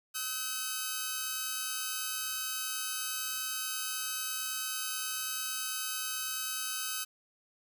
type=tone pair together; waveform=5% pulse; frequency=1280.7 / 1523 Hz; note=D#6 / F#6; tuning=+50 / +50 cents; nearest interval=minor third; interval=300 cents; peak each=-25 dBFS; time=0.14-7.05 s; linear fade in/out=20 ms; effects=none